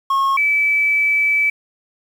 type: tone pair in turn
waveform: triangle / sine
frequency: 1088 / 2305 Hz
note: C#6 / D7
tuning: -33 / -33 cents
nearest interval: octave + minor second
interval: 1300 cents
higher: second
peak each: -12 / -13 dBFS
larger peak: first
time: 0.1-0.37 / 0.37-1.5 s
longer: second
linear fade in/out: 5 ms
effects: 7-bit